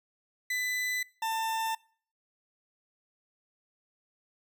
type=tone pair in turn; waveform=40% pulse; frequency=2000 / 894.2 Hz; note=B6 / A5; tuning=+21 / +28 cents; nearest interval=octave + major second; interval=1393 cents; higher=first; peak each=-28 dBFS; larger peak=neither; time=0.5-1.03 / 1.22-1.75 s; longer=neither; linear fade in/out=5 ms; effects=noise-tail reverb RT60 0.5 s tail -24 dB re dry